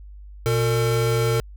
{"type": "tone pair together", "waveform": "square", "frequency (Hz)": [120, 453.1], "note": ["B2", "A#4"], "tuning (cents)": [-49, -49], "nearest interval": "octave + major seventh", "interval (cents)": 2300, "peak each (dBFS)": [-21, -23], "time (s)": [0.46, 1.4], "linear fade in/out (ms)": 0, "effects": ["added 50 Hz sine -38 dBFS peak until 1.56 s"]}